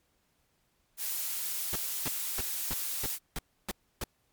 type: noise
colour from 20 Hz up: blue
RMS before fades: -34 dBFS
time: 0.97-3.19 s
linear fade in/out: 50 ms
type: noise bursts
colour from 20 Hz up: pink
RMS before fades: -34 dBFS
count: 8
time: 1.73-4.038 s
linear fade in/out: 0 ms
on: 26 ms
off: 300 ms
effects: pink hiss -73 dBFS RMS until 4.32 s + MP3 96 kbps